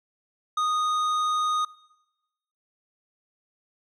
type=tone with tanh clipping; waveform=sine; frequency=1239 Hz; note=D#6; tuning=8 cents flat; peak=-24 dBFS; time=0.57-1.65 s; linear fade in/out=5 ms; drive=11 dB; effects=noise-tail reverb RT60 1.0 s tail -21 dB re dry